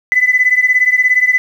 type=beating tone pair; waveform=sine; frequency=2000 / 2017 Hz; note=B6 / B6; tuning=+21 / +36 cents; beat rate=17 Hz; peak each=-10 / -12 dBFS; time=0.12-1.38 s; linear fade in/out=0 ms; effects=tanh soft clip ceiling -1 dBFS + 7-bit